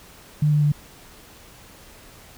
sine tone with pitch steps, 150.1 / 148.72 / 147.35 Hz, D3 / D3 / D3, +38 / +22 / +6 cents, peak -15 dBFS, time 0.42-0.72 s, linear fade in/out 5 ms, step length 100 ms, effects pink hiss -47 dBFS RMS until 2.37 s

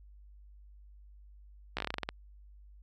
slowing click train, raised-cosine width 0.3 ms, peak -17 dBFS, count 11, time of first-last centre 1.77-2.09 s, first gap 15 ms, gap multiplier 1.16, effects added 50 Hz sine -52 dBFS peak until 2.82 s

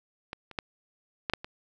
clicks, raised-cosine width 0.3 ms, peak -20 / -29 / -14 / -13 / -9 / -23 dBFS, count 6, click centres 0.331 / 0.513 / 0.588 / 1.298 / 1.336 / 1.445 s, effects none

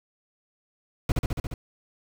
brown noise with echo, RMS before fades -21 dBFS, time 1.09-1.12 s, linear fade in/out 2 ms, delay 70 ms, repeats 6, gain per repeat -2 dB, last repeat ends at 1.54 s, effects none

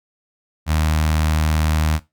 sawtooth tone with notch filter, 77.78 Hz, D#2, in tune, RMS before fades -18 dBFS, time 0.66-2 s, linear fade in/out 50 ms, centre 400 Hz, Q 1, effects noise-tail reverb RT60 0.2 s tail -17 dB re dry

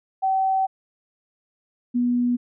sine tone pair in turn, 766 / 243.8 Hz, G5 / B3, -40 / -22 cents, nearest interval octave + minor sixth, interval 1982 cents, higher first, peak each -18 dBFS, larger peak neither, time 0.22-0.67 / 1.94-2.37 s, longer first, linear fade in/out 20 ms, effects none

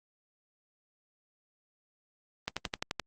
click train, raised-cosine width 0.2 ms, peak -14 dBFS, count 7, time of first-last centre 2.48-2.997 s, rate 11.6 Hz, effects Opus 32 kbps

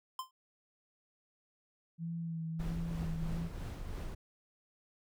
square tone with exponential decay, 1039 Hz, C6, 12 cents flat, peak -34 dBFS, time 0.19-0.31 s, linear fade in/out 2 ms, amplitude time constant 25 ms
sine tone with vibrato, 164.81 Hz, E3, in tune, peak -36 dBFS, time 1.98-3.5 s, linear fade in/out 50 ms, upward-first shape sine, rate 1.5 Hz, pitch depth 29 cents each way
brown noise with tremolo, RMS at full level -38 dBFS, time 2.59-4.15 s, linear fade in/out 10 ms, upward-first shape triangle, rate 3 Hz, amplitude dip 45%
effects none

